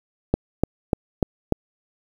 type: click train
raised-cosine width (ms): 2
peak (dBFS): -4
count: 5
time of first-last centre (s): 0.34-1.523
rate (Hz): 3.38
effects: 7-bit